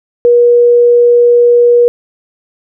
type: tone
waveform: sine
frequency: 480 Hz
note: B4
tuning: 49 cents flat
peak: -3 dBFS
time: 0.25-1.88 s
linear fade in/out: 0 ms
effects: none